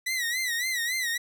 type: tone with vibrato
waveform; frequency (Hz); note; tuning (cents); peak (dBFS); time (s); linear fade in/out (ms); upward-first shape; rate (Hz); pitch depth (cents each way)
sawtooth; 1962; B6; -12; -23; 0.06-1.18; 10; sine; 3.6; 110
effects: none